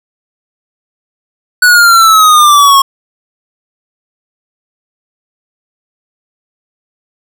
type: exponential sweep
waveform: square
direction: down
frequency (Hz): 1485 to 1085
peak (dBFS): -3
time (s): 1.62-2.82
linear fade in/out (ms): 5
effects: none